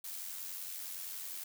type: noise with amplitude modulation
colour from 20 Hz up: blue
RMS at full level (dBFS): -41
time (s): 0.04-1.44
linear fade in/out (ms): 5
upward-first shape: sine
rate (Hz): 90.8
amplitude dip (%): 45
effects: none